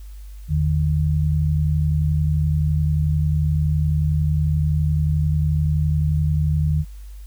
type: tone pair together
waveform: sine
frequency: 80.5 / 151.96 Hz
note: E2 / D#3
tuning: -41 / -41 cents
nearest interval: major seventh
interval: 1100 cents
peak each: -19 dBFS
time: 0.48-6.85 s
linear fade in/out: 50 ms
effects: added 50 Hz sine -34 dBFS peak until 7.26 s + white hiss -55 dBFS RMS until 7.26 s